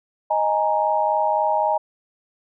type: chord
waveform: sine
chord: D# suspended fourth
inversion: none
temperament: just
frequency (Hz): 622.3 / 829.7 / 933.4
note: D#5 / G#5 / A#5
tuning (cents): 0 / -2 / +2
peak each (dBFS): -22 / -21 / -22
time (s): 0.3-1.78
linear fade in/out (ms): 10
effects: none